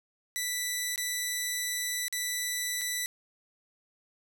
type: tone with dropouts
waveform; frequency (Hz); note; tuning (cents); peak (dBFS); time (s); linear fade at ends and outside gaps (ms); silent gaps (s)
10% pulse; 1975.5; B6; 0; -21; 0.36-3.06; 0; 0.959-0.978 / 2.082-2.126 / 2.812-2.816
effects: none